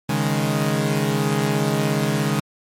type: chord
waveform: sawtooth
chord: C# suspended second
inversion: none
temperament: equal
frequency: 138.59 / 155.56 / 207.7 Hz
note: C#3 / D#3 / G#3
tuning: 0 / 0 / 0 cents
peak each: -19 dBFS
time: 0.09-2.4 s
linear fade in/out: 5 ms
effects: MP3 64 kbps